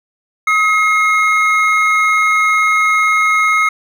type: tone pair together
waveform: triangle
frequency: 1271.2 / 2149 Hz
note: D#6 / C7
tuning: +37 / +46 cents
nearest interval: major sixth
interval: 909 cents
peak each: -11 dBFS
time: 0.47-3.69 s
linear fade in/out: 5 ms
effects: none